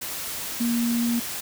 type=tone in noise; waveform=sine; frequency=235.7 Hz; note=A#3; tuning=19 cents sharp; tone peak=-21 dBFS; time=0.6-1.2 s; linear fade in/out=10 ms; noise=white; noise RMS=-32 dBFS; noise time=0.01-1.41 s; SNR=+8 dB; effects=none